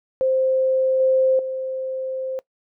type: tone with level steps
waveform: sine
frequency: 523.3 Hz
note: C5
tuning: in tune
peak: -16 / -14 / -24 dBFS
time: 0.21-2.39 s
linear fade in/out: 0 ms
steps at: 1 / 1.39 s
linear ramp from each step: 2 ms
effects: noise-tail reverb RT60 0.1 s tail -21 dB re dry